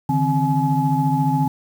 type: tone cluster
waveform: sine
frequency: 143.6 / 157.9 / 263.4 / 849 Hz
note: D3 / D#3 / C4 / G#5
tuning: -39 / +26 / +12 / +38 cents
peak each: -21 dBFS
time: 0.09-1.48 s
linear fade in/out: 5 ms
effects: tanh soft clip ceiling -5 dBFS + 7-bit